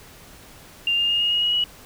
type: tone with pitch steps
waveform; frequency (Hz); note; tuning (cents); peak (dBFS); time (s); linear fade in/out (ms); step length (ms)
sine; 2794 / 2815 / 2836 / 2858 / 2879 / 2901 / 2923; F7 / F7 / F7 / F7 / F#7 / F#7 / F#7; 0 / +13 / +26 / +39 / -48 / -35 / -22; -18; 0.87-1.64; 2; 110
effects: pink hiss -46 dBFS RMS until 1.85 s